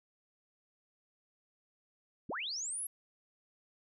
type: linear sweep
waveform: sine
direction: up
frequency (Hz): 103.4 to 11440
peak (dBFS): -36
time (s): 2.29-2.87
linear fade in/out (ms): 5
effects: none